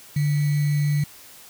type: tone with sample-and-hold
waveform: sine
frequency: 146.83 Hz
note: D3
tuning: in tune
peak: -18 dBFS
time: 0.16-1.04 s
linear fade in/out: 5 ms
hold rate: 2100 Hz
effects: white hiss -46 dBFS RMS until 1.49 s